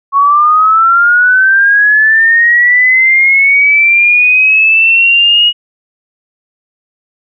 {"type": "linear sweep", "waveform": "sine", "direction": "up", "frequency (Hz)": [1100, 2900], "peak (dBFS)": -4, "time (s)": [0.12, 5.53], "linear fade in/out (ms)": 50, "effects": []}